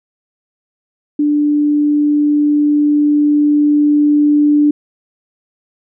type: tone with level ramp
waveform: sine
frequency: 294.9 Hz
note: D4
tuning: 7 cents sharp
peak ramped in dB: -10 to -7 dBFS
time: 1.19-4.71 s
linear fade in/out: 5 ms
effects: none